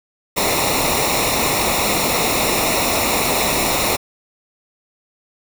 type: noise with comb filter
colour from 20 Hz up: pink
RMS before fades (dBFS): -18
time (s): 0.36-3.97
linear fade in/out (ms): 20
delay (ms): 0.63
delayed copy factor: -0.75
effects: none